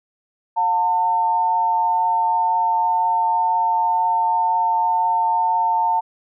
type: tone pair together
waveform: sine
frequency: 719.1 / 901 Hz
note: F#5 / A5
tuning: -50 / +41 cents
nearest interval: major third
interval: 391 cents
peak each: -24 / -16 dBFS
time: 0.56-6.01 s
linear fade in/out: 20 ms
effects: none